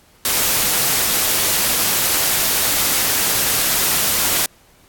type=noise; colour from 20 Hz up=white; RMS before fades=-17 dBFS; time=0.25-4.46 s; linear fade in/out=2 ms; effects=pink hiss -52 dBFS RMS until 4.88 s + AAC 64 kbps